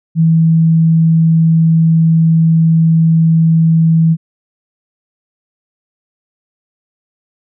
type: tone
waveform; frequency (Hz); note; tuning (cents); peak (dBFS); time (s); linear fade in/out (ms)
sine; 162.8; E3; -21; -6; 0.15-4.17; 50
effects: none